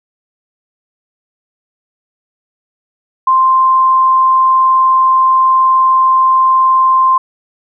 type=tone; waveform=sine; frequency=1046.5 Hz; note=C6; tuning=in tune; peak=-6 dBFS; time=3.27-7.18 s; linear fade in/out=5 ms; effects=none